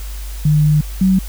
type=tone pair in turn; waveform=sine; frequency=150.9 / 188.81 Hz; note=D3 / F#3; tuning=+47 / +35 cents; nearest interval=major third; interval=388 cents; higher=second; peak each=-9 dBFS; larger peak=neither; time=0.45-0.81 / 1.01-1.19 s; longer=first; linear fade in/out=5 ms; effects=added 50 Hz sine -24 dBFS peak until 1.28 s + white hiss -37 dBFS RMS until 1.28 s